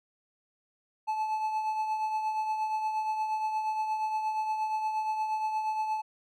triangle tone with tremolo, 867 Hz, A5, 26 cents flat, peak -24 dBFS, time 1.07-6.02 s, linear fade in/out 20 ms, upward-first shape triangle, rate 8.5 Hz, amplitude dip 50%, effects none

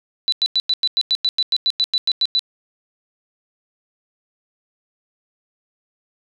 sine tone bursts, 3975 Hz, B7, 10 cents sharp, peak -14 dBFS, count 16, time 0.28-2.393 s, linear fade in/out 0 ms, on 43 ms, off 95 ms, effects none

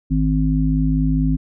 harmonic tone, 52.3 Hz, G#1, 13 cents sharp, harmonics 1 / 3 / 5, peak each -19 / -19 / -19 dBFS, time 0.1-1.37 s, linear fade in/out 20 ms, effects none

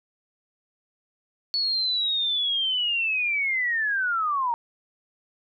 sine linear sweep, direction down, 4435 to 913 Hz, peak -22 dBFS, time 1.54-4.54 s, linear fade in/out 0 ms, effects none

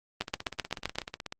two click trains, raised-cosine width 0.2 ms, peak -19 / -11 dBFS, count 19 / 7, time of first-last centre 0.22-1.324 / 0.21-0.985 s, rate 16.3 / 7.74 Hz, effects Opus 24 kbps

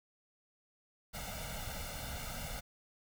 pink noise with comb filter, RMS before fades -42 dBFS, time 1.13-2.61 s, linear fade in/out 20 ms, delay 1.4 ms, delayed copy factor +1, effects none

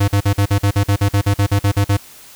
square tone bursts, 100.5 Hz, G2, 44 cents sharp, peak -12 dBFS, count 16, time 0-1.971 s, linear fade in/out 10 ms, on 81 ms, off 45 ms, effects white hiss -41 dBFS RMS until 2.35 s

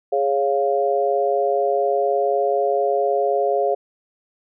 sine chord, Db major, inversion second, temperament equal, 415.3 / 554.4 / 698.5 Hz, Ab4 / Db5 / F5, 0 / 0 / 0 cents, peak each -21 dBFS, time 0.12-3.75 s, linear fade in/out 10 ms, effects none

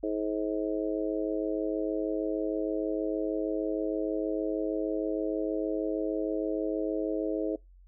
harmonic tone, 106.4 Hz, G#2, 42 cents sharp, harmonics 3 / 4 / 5 / 6, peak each -31 / -33 / -35 / -37 dBFS, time 0.03-7.56 s, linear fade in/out 5 ms, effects noise-tail reverb RT60 0.2 s tail -24 dB re dry + added 45 Hz sine -52 dBFS peak until 7.87 s

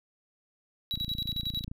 triangle tone with tremolo, 3895 Hz, B7, 25 cents flat, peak -28 dBFS, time 0.91-1.64 s, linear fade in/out 0 ms, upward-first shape square, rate 11 Hz, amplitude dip 80%
click train, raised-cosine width 5 ms, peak -26 dBFS, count 23, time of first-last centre 0.94-1.715 s, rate 28.4 Hz
effects none

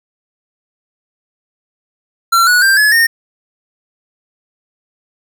square tone with pitch steps, 1360 / 1466.1 / 1580.4 / 1703.6 / 1836.5 Hz, F6 / F#6 / G6 / G#6 / A#6, -46 / -16 / +14 / +44 / -26 cents, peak -8 dBFS, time 2.32-3.07 s, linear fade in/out 10 ms, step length 150 ms, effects none

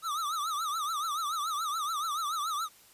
square tone with vibrato, 1244.5 Hz, D#6, in tune, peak -31 dBFS, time 0.02-2.69 s, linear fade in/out 50 ms, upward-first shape triangle, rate 7 Hz, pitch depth 170 cents each way, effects white hiss -58 dBFS RMS until 2.93 s + resampled to 32000 Hz

